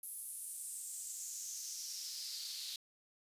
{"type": "noise with high-pass filter sweep", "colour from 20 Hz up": "pink", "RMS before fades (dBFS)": -45, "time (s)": [0.03, 2.76], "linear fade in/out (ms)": 2, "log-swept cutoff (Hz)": [11000, 4000], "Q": 4.1, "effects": ["resampled to 32000 Hz"]}